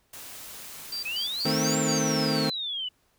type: noise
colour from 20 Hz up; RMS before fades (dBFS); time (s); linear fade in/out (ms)
white; -42; 0.13-1.75; 5
type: tone bursts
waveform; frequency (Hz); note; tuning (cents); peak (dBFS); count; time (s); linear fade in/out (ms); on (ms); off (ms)
sine; 4699; D8; 0; -30; 5; 0.92-1.99; 5; 110; 130
type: exponential two-way sweep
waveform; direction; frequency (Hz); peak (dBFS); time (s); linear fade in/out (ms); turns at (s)
sine; up then down; 2489 to 7520 to 2923; -29; 1.05-2.89; 10; 1.78
type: chord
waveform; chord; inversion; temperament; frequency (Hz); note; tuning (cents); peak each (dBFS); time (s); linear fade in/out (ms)
25% pulse; A diminished; second; equal with one note detuned; 155.56 / 221 / 261.6; Eb3 / A3 / C4; 0 / +8 / 0; -25; 1.45-2.5; 5
effects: pink hiss -68 dBFS RMS until 3.18 s